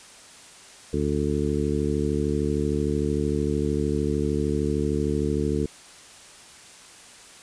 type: harmonic tone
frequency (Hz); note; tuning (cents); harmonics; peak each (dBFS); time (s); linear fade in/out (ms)
73.2; D2; -5; 1 / 2 / 3 / 4 / 5 / 6; -29 / -29 / -29 / -29 / -29 / -29; 0.93-5.66; 5
effects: white hiss -47 dBFS RMS until 7.42 s + resampled to 22050 Hz